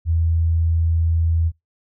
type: tone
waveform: sine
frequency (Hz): 82.41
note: E2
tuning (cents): 0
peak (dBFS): -15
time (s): 0.05-1.52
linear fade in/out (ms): 50
effects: noise-tail reverb RT60 0.2 s tail -25 dB re dry